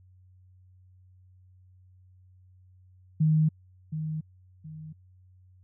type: tone with echo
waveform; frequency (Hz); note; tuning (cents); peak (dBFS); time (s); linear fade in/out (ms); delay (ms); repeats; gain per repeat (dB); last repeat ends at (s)
sine; 155.9; D#3; +4; -19; 3.2-3.49; 10; 720; 2; -10; 4.93
effects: added 92 Hz sine -54 dBFS peak until 5.63 s